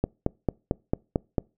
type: click train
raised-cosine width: 2 ms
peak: -9 dBFS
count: 7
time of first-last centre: 0.04-1.382 s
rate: 4.47 Hz
effects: noise-tail reverb RT60 0.3 s tail -26 dB re dry